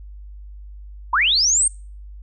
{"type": "linear sweep", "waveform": "sine", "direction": "up", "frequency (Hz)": [880, 8870], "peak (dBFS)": -14, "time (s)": [1.13, 1.68], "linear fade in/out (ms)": 5, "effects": ["noise-tail reverb RT60 0.4 s tail -26 dB re dry", "added 50 Hz sine -35 dBFS peak until 2.22 s"]}